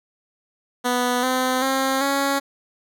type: tone with pitch steps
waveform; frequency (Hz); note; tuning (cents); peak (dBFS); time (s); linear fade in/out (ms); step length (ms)
10% pulse; 246.9 / 256.6 / 266.8 / 277.3; B3 / C4 / C4 / C#4; 0 / -34 / +34 / +1; -11; 0.84-2.4; 20; 390
effects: none